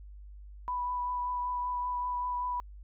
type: tone with vibrato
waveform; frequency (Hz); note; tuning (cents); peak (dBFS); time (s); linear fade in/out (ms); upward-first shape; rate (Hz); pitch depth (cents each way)
sine; 987.8; B5; 0; -30; 0.68-2.6; 0; triangle; 5.2; 15
effects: added 50 Hz sine -45 dBFS peak until 2.83 s